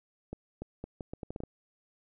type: accelerating click train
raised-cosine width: 2 ms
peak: -25 dBFS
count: 10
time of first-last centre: 0.33-1.436 s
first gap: 290 ms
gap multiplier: 0.76
effects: none